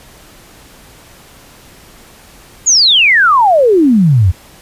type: exponential sweep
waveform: sine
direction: down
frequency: 7040 to 82.4 Hz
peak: -5 dBFS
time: 2.66-4.32 s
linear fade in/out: 20 ms
effects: pink hiss -40 dBFS RMS until 4.61 s + resampled to 32000 Hz